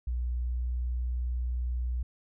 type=tone with pitch glide; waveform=sine; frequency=60.7 to 61.19 Hz; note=B1 to B1; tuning=-29 to -15 cents; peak=-28 dBFS; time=0.07-2.03 s; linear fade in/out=5 ms; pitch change=+14 cents; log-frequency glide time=0.37-0.64 s; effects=none